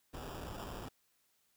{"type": "noise with sample-and-hold", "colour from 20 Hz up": "pink", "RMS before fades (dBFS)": -45, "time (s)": [0.13, 0.89], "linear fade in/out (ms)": 10, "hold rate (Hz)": 2100, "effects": ["white hiss -75 dBFS RMS until 1.56 s"]}